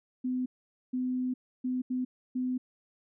sine tone bursts at uneven times, 253.5 Hz, B3, 45 cents sharp, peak -28 dBFS, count 5, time 0.24-0.46 / 0.93-1.34 / 1.64-1.82 / 1.9-2.05 / 2.35-2.58 s, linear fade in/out 10 ms, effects none

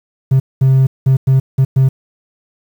triangle tone bursts at uneven times, 132.8 Hz, C3, 26 cents sharp, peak -4 dBFS, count 6, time 0.31-0.4 / 0.61-0.87 / 1.06-1.17 / 1.27-1.4 / 1.58-1.65 / 1.76-1.89 s, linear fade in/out 10 ms, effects tanh soft clip ceiling -1 dBFS + 7-bit

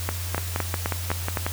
two click trains, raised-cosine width 0.5 ms, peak -9 / -10 dBFS, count 6 / 7, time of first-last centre 0.09-1.372 / 0.38-1.465 s, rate 3.9 / 5.53 Hz, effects added 88 Hz sine -29 dBFS peak until 1.52 s + white hiss -35 dBFS RMS until 1.52 s

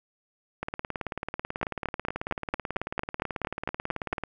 two click trains, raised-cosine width 0.5 ms, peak -16 / -12 dBFS, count 67 / 12, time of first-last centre 0.63-4.237 / 1.63-4.13 s, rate 18.3 / 4.4 Hz, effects none

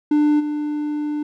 triangle tone with level steps, 297.8 Hz, D4, 24 cents sharp, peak -11 / -19 dBFS, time 0.11-1.23 s, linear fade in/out 5 ms, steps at 0.39 s, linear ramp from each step 20 ms, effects none

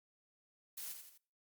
blue noise with echo, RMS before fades -45 dBFS, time 0.77-0.93 s, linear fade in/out 10 ms, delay 83 ms, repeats 3, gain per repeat -6 dB, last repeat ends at 1.179 s, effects noise-tail reverb RT60 0.4 s tail -22 dB re dry + Opus 48 kbps

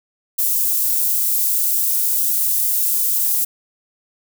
white high-pass noise, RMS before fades -18 dBFS, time 0.38-3.45 s, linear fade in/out 10 ms, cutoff 11000 Hz, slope 12 dB/octave, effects none

